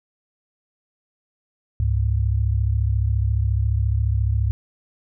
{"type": "tone pair together", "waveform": "sine", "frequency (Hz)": [69.2, 103.58], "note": ["C#2", "G#2"], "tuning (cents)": [-2, -4], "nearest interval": "perfect fifth", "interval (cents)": 698, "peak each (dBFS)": -20, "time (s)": [1.8, 4.51], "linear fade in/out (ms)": 0, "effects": []}